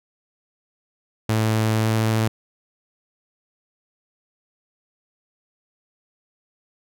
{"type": "tone with pitch glide", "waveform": "sawtooth", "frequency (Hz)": [110, 110.83], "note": ["A2", "A2"], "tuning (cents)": [0, 13], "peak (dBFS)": -14, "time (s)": [1.29, 2.28], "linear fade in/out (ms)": 5, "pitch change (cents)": 13, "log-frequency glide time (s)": [1.79, 1.89], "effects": []}